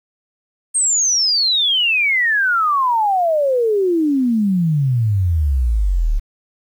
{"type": "exponential sweep", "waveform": "sine", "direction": "down", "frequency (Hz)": [8660, 34.76], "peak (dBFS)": -13, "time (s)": [0.74, 6.2], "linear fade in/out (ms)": 20, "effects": ["8-bit"]}